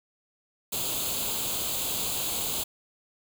white noise with comb filter, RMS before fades -30 dBFS, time 0.72-2.64 s, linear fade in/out 10 ms, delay 0.27 ms, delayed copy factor +0.75, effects none

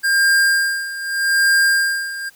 square tone with tremolo, 1603 Hz, G6, 38 cents sharp, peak -12 dBFS, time 0.03-2.3 s, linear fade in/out 20 ms, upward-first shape sine, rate 0.82 Hz, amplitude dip 80%, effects white hiss -51 dBFS RMS until 2.35 s

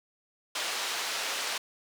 white band-pass noise, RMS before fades -33 dBFS, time 0.55-1.58 s, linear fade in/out 5 ms, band 510 to 5000 Hz, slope 12 dB/octave, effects none

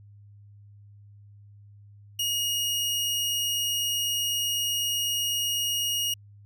sawtooth tone, 2872 Hz, F7, 48 cents sharp, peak -22 dBFS, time 2.19-6.14 s, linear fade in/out 5 ms, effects added 102 Hz sine -48 dBFS peak until 6.45 s

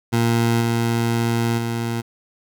20% pulse tone with level steps, 116.54 Hz, A#2, in tune, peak -11 / -13 / -17 dBFS, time 0.12-2.02 s, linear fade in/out 20 ms, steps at 0.6 / 1.57 s, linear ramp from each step 20 ms, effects none

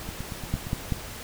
two click trains, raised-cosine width 5 ms, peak -22 / -13 dBFS, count 6 / 3, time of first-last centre 0.09-0.669 / 0.54-0.922 s, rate 8.63 / 5.23 Hz, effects pink hiss -39 dBFS RMS until 1.23 s

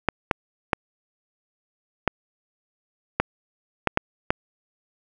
clicks, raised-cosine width 0.5 ms, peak -3 dBFS, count 8, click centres 0.087 / 0.312 / 0.732 / 2.077 / 3.2 / 3.873 / 3.974 / 4.305 s, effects none

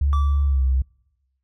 sine tone with pitch glide, 70.9 to 65.39 Hz, C#2 to C2, +40 to 0 cents, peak -16 dBFS, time 0.01-0.82 s, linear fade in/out 5 ms, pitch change -140 cents, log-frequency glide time 0.45-0.63 s
triangle tone with exponential decay, 1160 Hz, D6, 22 cents flat, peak -23 dBFS, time 0.13-0.73 s, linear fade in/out 0 ms, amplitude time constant 130 ms
effects noise-tail reverb RT60 1.0 s tail -26 dB re dry

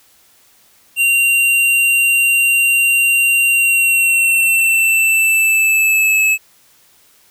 square tone with pitch glide, 2764 to 2594 Hz, F7 to E7, -19 to -28 cents, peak -11 dBFS, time 0.96-6.38 s, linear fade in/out 50 ms, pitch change -109 cents, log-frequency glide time 3.5-6.24 s, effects white hiss -51 dBFS RMS until 7.3 s

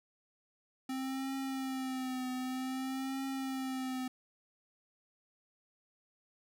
square tone with vibrato, 261.6 Hz, C4, in tune, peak -36 dBFS, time 0.89-4.08 s, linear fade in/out 5 ms, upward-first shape triangle, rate 0.53 Hz, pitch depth 51 cents each way, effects none

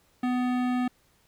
sine tone with hard clipping, 249.3 Hz, B3, 16 cents sharp, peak -26 dBFS, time 0.23-0.88 s, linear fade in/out 5 ms, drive 17 dB, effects pink hiss -65 dBFS RMS until 1.27 s

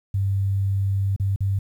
sine tone with dropouts, 98 Hz, G2, in tune, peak -19 dBFS, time 0.14-1.59 s, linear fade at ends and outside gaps 5 ms, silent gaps 1.163-1.198 / 1.361-1.405 s, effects 9-bit

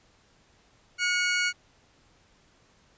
sawtooth tone pair together, 1442 / 2222 Hz, F#6 / C#7, -45 / +4 cents, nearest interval perfect fifth, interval 749 cents, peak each -23 dBFS, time 0.98-1.53 s, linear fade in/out 50 ms, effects pink hiss -62 dBFS RMS until 2.97 s + resampled to 16000 Hz

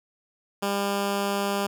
10% pulse tone, 200 Hz, G3, 35 cents sharp, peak -16 dBFS, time 0.62-1.67 s, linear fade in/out 10 ms, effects none

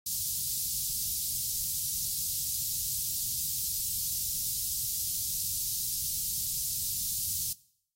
white band-stop noise, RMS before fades -32 dBFS, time 0.06-7.53 s, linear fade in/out 5 ms, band 150 to 4500 Hz, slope 24 dB/octave, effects noise-tail reverb RT60 0.7 s tail -22 dB re dry + AAC 48 kbps

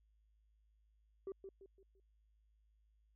sine tone with echo, 387.9 Hz, G4, 18 cents flat, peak -39 dBFS, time 1.27-1.32 s, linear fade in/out 2 ms, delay 170 ms, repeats 4, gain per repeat -8 dB, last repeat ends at 2 s, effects tanh soft clip ceiling -40 dBFS + added 53 Hz sine -70 dBFS peak until 3.15 s

